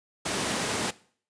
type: high-pass noise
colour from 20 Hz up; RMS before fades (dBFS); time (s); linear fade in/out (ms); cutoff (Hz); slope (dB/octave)
pink; -29; 0.25-0.91; 10; 160; 12
effects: noise-tail reverb RT60 0.5 s tail -20 dB re dry + resampled to 22050 Hz